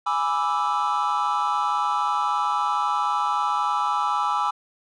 triangle chord, E dominant seventh, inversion first, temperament equal, 830.6 / 987.8 / 1174.7 / 1318.5 Hz, G#5 / B5 / D6 / E6, 0 / 0 / 0 / 0 cents, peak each -24 dBFS, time 0.06-4.51 s, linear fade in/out 10 ms, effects tanh soft clip ceiling -12 dBFS + resampled to 22050 Hz

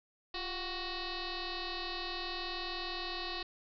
sine tone with frequency modulation, 1864.7 Hz, A#6, in tune, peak -36 dBFS, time 0.34-3.43 s, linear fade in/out 5 ms, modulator 369 Hz, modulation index 7.2, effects none

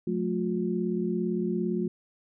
sine tone cluster, 181.4 / 219 / 357.8 Hz, F#3 / A3 / F4, -34 / -8 / +42 cents, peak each -30 dBFS, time 0.07-1.88 s, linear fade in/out 5 ms, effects none

